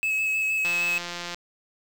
triangle tone with vibrato, 2583 Hz, E7, 36 cents flat, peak -21 dBFS, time 0.03-0.98 s, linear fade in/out 0 ms, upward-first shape square, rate 6.4 Hz, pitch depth 12 cents each way
click train, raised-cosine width 0.2 ms, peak -16 dBFS, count 122, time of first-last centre 0.65-1.345 s, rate 174 Hz
effects 7-bit

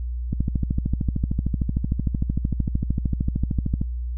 click train, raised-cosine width 5 ms, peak -10 dBFS, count 47, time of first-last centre 0.33-3.815 s, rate 13.2 Hz, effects added 60 Hz sine -25 dBFS peak until 4.17 s

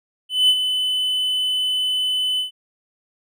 triangle tone with ADSR envelope, 3015 Hz, F#7, 32 cents sharp, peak -9 dBFS, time 0.29-2.51 s, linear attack 200 ms, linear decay 56 ms, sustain -8 dB, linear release 120 ms, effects none

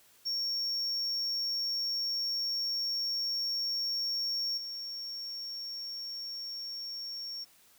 triangle tone with level steps, 5510 Hz, F8, 24 cents flat, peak -29 / -36 dBFS, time 0.25-7.45 s, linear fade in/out 20 ms, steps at 4.57 s, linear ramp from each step 10 ms, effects white hiss -62 dBFS RMS until 7.78 s

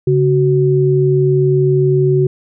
sine tone pair together, 140 / 372.4 Hz, C#3 / F#4, +18 / +11 cents, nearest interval octave + perfect fourth, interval 1693 cents, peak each -12 dBFS, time 0.07-2.27 s, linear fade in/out 5 ms, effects none

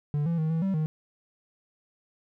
triangle tone with pitch steps, 146.9 / 168 / 157.7 / 162.7 / 193.3 / 155.8 Hz, D3 / E3 / D#3 / E3 / G3 / D#3, +1 / +33 / +24 / -22 / -24 / +3 cents, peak -22 dBFS, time 0.14-0.86 s, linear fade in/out 0 ms, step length 120 ms, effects none

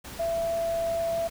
sine tone in noise, 668 Hz, E5, 23 cents sharp, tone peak -25 dBFS, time 0.19-1.28 s, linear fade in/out 10 ms, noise pink, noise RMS -41 dBFS, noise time 0.04-1.3 s, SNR +13 dB, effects none

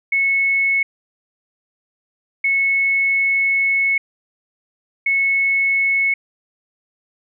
sine tone bursts at uneven times, 2198 Hz, C#7, 15 cents flat, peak -14 dBFS, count 3, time 0.12-0.83 / 2.44-3.98 / 5.06-6.14 s, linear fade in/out 5 ms, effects none

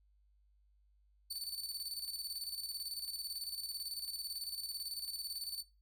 sawtooth tone with tremolo, 4511 Hz, C#8, 29 cents sharp, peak -35 dBFS, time 1.3-5.63 s, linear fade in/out 10 ms, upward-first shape square, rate 18 Hz, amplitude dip 55%, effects noise-tail reverb RT60 0.3 s tail -20 dB re dry + added 50 Hz sine -67 dBFS peak until 5.81 s

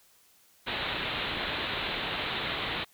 white low-pass noise, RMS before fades -33 dBFS, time 0.66-2.85 s, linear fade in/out 20 ms, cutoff 4000 Hz, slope 96 dB/octave, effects white hiss -62 dBFS RMS until 2.93 s

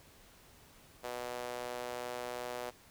sawtooth tone with high-pass filter, 122.7 Hz, B2, 11 cents flat, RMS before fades -41 dBFS, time 1.03-2.71 s, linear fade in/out 20 ms, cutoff 550 Hz, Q 2, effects pink hiss -60 dBFS RMS until 2.9 s

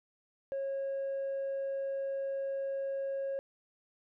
triangle tone with tanh clipping, 546 Hz, C#5, 26 cents flat, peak -33 dBFS, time 0.52-3.39 s, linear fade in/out 0 ms, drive 6 dB, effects none

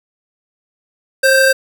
square tone pair together, 533.6 / 1568 Hz, C5 / G6, +34 / 0 cents, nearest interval octave + perfect fifth, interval 1866 cents, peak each -12 dBFS, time 1.23-1.53 s, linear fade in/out 10 ms, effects none

